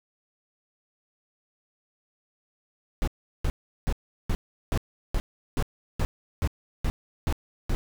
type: noise bursts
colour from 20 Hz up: brown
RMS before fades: -24 dBFS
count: 12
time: 3.02-7.75 s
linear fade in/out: 0 ms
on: 55 ms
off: 370 ms
effects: none